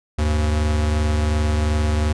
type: tone pair together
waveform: square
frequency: 75.84 / 98.6 Hz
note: D#2 / G2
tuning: -44 / +11 cents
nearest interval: perfect fourth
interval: 455 cents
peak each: -18 / -27 dBFS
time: 0.18-2.13 s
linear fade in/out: 10 ms
effects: resampled to 22050 Hz